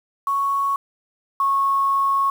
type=tone pair in turn; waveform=sine; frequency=1108.7 / 1099.1 Hz; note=C#6 / C#6; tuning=0 / -15 cents; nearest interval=unison; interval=15 cents; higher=first; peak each=-18 / -16 dBFS; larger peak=second; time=0.27-0.76 / 1.4-2.3 s; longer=second; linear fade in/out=2 ms; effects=7-bit